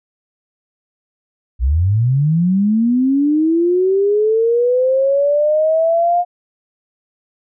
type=linear sweep; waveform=sine; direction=up; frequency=56 to 712 Hz; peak=-11 dBFS; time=1.59-6.25 s; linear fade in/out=50 ms; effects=none